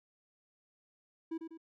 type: tone with echo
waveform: triangle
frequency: 326.2 Hz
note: E4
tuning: 18 cents flat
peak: -33 dBFS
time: 1.31-1.38 s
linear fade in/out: 10 ms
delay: 98 ms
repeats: 2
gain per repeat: -6 dB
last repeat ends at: 1.576 s
effects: none